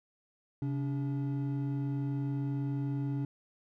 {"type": "tone pair together", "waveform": "triangle", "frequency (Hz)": [134.74, 285.5], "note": ["C#3", "D4"], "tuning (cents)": [-49, -49], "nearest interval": "octave + minor second", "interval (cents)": 1300, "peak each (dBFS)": [-30, -34], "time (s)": [0.62, 3.25], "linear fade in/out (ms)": 2, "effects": []}